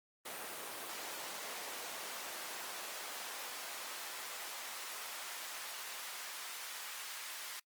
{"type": "noise with high-pass filter sweep", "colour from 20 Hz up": "pink", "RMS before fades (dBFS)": -45, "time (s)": [0.25, 7.6], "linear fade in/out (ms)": 10, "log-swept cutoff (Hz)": [450, 1300], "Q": 0.72, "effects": ["noise-tail reverb RT60 0.1 s tail -23 dB re dry", "Opus 32 kbps"]}